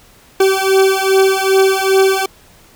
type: beating tone pair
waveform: 40% pulse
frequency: 383.7 / 386.2 Hz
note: G4 / G4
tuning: -37 / -26 cents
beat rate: 2.5 Hz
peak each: -12 dBFS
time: 0.4-2.26 s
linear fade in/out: 5 ms
effects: pink hiss -46 dBFS RMS until 2.75 s